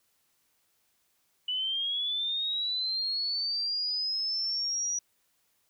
sine linear sweep, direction up, 2961 to 5820 Hz, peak -28 dBFS, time 1.48-4.99 s, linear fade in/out 5 ms, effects white hiss -72 dBFS RMS until 5.69 s

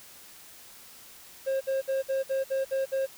triangle tone bursts, 536 Hz, C5, 42 cents sharp, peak -23 dBFS, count 8, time 1.46-3.066 s, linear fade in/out 20 ms, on 150 ms, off 58 ms, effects white hiss -50 dBFS RMS until 3.17 s

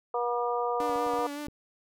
harmonic tone, 240.7 Hz, B3, 44 cents flat, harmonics 2 / 3 / 4 / 5, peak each -30 / -32 / -33 / -34 dBFS, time 0.14-1.27 s, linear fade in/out 5 ms
sawtooth tone with vibrato, 291.3 Hz, D4, 14 cents flat, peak -31 dBFS, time 0.8-1.47 s, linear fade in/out 0 ms, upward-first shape sine, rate 5.3 Hz, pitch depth 32 cents each way
clicks, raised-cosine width 3 ms, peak -37 dBFS, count 7, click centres 0.804 / 0.896 / 0.959 / 1.065 / 1.137 / 1.19 / 1.484 s
effects none

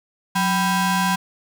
30% pulse ring-modulated tone, 587.3 Hz, D5, in tune, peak -12 dBFS, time 0.35-1.16 s, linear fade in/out 10 ms, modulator 404 Hz, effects none

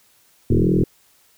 sine tone with frequency modulation, 102.6 Hz, G#2, 21 cents flat, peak -13 dBFS, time 0.5-0.84 s, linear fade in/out 5 ms, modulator 41.5 Hz, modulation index 7.2, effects white hiss -57 dBFS RMS until 1.37 s

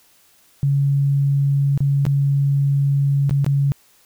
sine tone with dropouts, 140 Hz, C#3, 18 cents sharp, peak -14 dBFS, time 0.63-3.72 s, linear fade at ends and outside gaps 0 ms, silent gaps 1.776-1.805 / 2.053-2.065 / 3.295-3.309 / 3.445-3.464 s, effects white hiss -55 dBFS RMS until 4.05 s

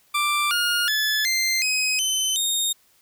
20% pulse tone with pitch steps, 1178 / 1425.4 / 1724.7 / 2087 / 2525 / 3055 / 3697 Hz, D6 / F6 / A6 / C7 / D#7 / G7 / A#7, +5 / +35 / -35 / -5 / +25 / -45 / -15 cents, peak -15 dBFS, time 0.14-2.73 s, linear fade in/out 10 ms, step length 370 ms, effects white hiss -60 dBFS RMS until 3.01 s

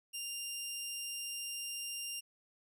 15% pulse tone, 2794 Hz, F7, in tune, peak -32 dBFS, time 0.13-2.21 s, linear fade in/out 20 ms, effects none

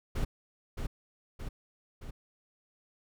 brown noise with echo, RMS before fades -30 dBFS, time 0.15-0.25 s, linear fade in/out 10 ms, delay 620 ms, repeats 3, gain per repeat -4 dB, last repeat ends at 2.11 s, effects none

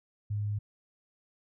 sine tone, 103.83 Hz, G#2, in tune, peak -29 dBFS, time 0.3-0.59 s, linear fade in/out 10 ms, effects none

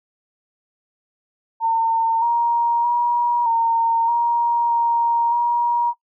sine tone with pitch steps, 908 / 940 / 956 / 918 / 942 / 936 / 951 Hz, A#5 / A#5 / A#5 / A#5 / A#5 / A#5 / A#5, -46 / +14 / +43 / -27 / +18 / +7 / +34 cents, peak -15 dBFS, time 1.6-5.94 s, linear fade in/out 50 ms, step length 620 ms, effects noise-tail reverb RT60 0.1 s tail -20 dB re dry

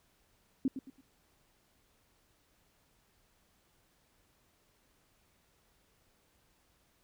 sine tone with echo, 265.6 Hz, C4, 26 cents sharp, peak -26 dBFS, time 0.65-0.68 s, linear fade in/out 2 ms, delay 110 ms, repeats 3, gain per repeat -10 dB, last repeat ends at 1.01 s, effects pink hiss -71 dBFS RMS until 7.03 s

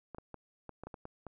clicks, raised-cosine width 1 ms, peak -30 dBFS, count 9, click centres 0.147 / 0.184 / 0.343 / 0.693 / 0.836 / 0.87 / 0.942 / 1.054 / 1.267 s, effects none

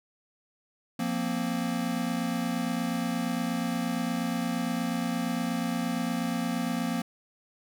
square chord, F suspended fourth, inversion none, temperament equal, 174.61 / 233.1 / 261.6 Hz, F3 / Bb3 / C4, 0 / 0 / 0 cents, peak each -34 / -31 / -34 dBFS, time 0.99-7.02 s, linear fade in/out 5 ms, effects none

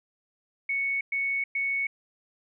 sine tone bursts, 2217 Hz, C#7, in tune, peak -25 dBFS, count 3, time 0.69-1.87 s, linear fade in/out 5 ms, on 320 ms, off 110 ms, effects none

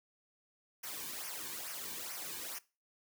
white noise with flanger, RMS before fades -43 dBFS, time 0.83-2.59 s, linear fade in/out 10 ms, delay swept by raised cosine 0.25 to 1.55 ms, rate 2.3 Hz, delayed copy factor -0.7, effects noise-tail reverb RT60 0.3 s tail -20 dB re dry

